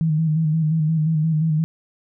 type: tone with vibrato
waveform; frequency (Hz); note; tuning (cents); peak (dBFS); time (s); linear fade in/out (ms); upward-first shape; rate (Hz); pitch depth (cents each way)
sine; 157.7; D#3; +24; -16; 0.01-1.64; 0; square; 5.7; 44
effects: none